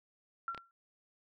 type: tone with exponential decay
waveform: sine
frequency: 1364 Hz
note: F6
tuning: 41 cents flat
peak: -32 dBFS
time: 0.48-0.71 s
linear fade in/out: 1 ms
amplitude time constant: 48 ms
type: clicks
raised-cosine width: 0.3 ms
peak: -29 dBFS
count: 2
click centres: 0.547 / 0.577 s
effects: none